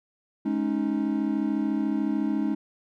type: chord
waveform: triangle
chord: Ab suspended fourth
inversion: none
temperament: equal with one note detuned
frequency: 210.9 / 277.2 / 311.1 Hz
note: Ab3 / Db4 / Eb4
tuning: +27 / 0 / 0 cents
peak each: -26 dBFS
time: 0.45-2.55 s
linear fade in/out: 10 ms
effects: none